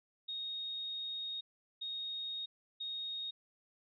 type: tone bursts at uneven times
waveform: sine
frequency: 3729 Hz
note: A#7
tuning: in tune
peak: -38 dBFS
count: 3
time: 0.28-1.41 / 1.81-2.46 / 2.8-3.31 s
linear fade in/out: 10 ms
effects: none